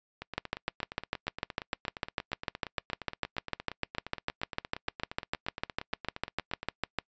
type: two click trains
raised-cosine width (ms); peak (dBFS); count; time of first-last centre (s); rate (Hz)
0.3; -13 / -22; 45 / 56; 0.38-6.987 / 0.22-6.63; 6.66 / 8.58
effects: noise-tail reverb RT60 0.1 s tail -26 dB re dry + resampled to 16000 Hz